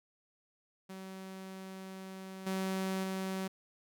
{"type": "tone with level steps", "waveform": "sawtooth", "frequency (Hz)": 190, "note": "F#3", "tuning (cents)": 46, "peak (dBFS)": [-40, -29, -31], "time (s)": [0.89, 3.48], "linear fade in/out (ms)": 10, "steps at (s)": [2.46, 3.03], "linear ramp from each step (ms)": 10, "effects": []}